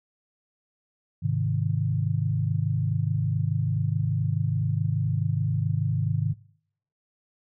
sine chord, Ab major, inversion none, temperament equal, 103.83 / 130.81 / 155.56 Hz, Ab2 / C3 / Eb3, 0 / 0 / 0 cents, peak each -27 dBFS, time 1.22-6.34 s, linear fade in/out 20 ms, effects noise-tail reverb RT60 0.7 s tail -24 dB re dry

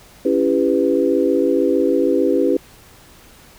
sine chord, C# half-diminished seventh, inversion none, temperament just, 277.2 / 332.6 / 399.1 / 498.9 Hz, C#4 / E4 / G4 / B4, 0 / +16 / +31 / +17 cents, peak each -19 dBFS, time 0.25-2.57 s, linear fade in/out 5 ms, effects pink hiss -46 dBFS RMS until 3.58 s

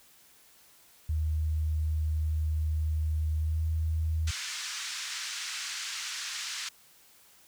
sine tone with pitch glide, 77.78 to 79.64 Hz, D#2 to D#2, 0 to +41 cents, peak -26 dBFS, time 1.09-4.31 s, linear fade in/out 5 ms, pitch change +41 cents, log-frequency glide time 3.38-3.61 s
white band-pass noise, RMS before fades -37 dBFS, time 4.27-6.69 s, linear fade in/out 5 ms, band 1300 to 6900 Hz, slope 24 dB/octave
effects white hiss -59 dBFS RMS until 7.47 s

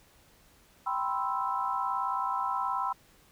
sine chord, C major seventh, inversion second, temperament equal, 784 / 987.8 / 1046.5 / 1318.5 Hz, G5 / B5 / C6 / E6, 0 / 0 / 0 / 0 cents, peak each -35 / -32 / -34 / -34 dBFS, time 0.86-2.93 s, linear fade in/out 10 ms, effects pink hiss -61 dBFS RMS until 3.31 s

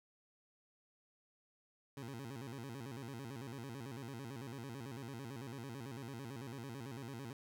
20% pulse tone with vibrato, 126.5 Hz, B2, 42 cents sharp, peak -40 dBFS, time 1.97-7.33 s, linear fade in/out 2 ms, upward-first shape square, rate 9 Hz, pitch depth 160 cents each way, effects none

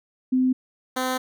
sine / 10% pulse tone pair in turn, 256.8 / 256.8 Hz, C4 / C4, -32 / -32 cents, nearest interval unison, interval 0 cents, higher neither, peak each -17 / -15 dBFS, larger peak second, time 0.32-0.53 / 0.96-1.18 s, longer second, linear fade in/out 10 ms, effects none

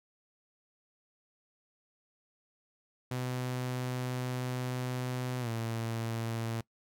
sawtooth tone with pitch glide, 126.2 to 114.4 Hz, B2 to A#2, +38 to -32 cents, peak -29 dBFS, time 3.11-6.61 s, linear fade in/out 5 ms, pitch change -170 cents, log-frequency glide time 5.4-5.49 s, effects noise-tail reverb RT60 0.1 s tail -22 dB re dry

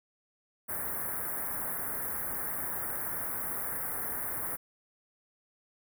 white band-stop noise, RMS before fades -35 dBFS, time 0.68-4.57 s, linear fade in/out 20 ms, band 1900 to 10000 Hz, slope 48 dB/octave, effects none

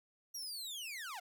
sawtooth linear sweep, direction down, 5780 to 665 Hz, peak -39 dBFS, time 0.34-1.2 s, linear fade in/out 10 ms, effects none

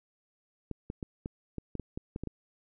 clicks, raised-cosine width 3 ms, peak -23 dBFS, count 11, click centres 0.713 / 0.901 / 1.028 / 1.259 / 1.583 / 1.753 / 1.797 / 1.975 / 2.161 / 2.236 / 2.273 s, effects none

